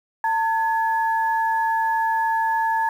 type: tone pair together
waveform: sine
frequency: 898.4 / 1696 Hz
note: A5 / G#6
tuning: +36 / +36 cents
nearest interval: major seventh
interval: 1100 cents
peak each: -19 / -26 dBFS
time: 0.24-2.89 s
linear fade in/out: 2 ms
effects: 8-bit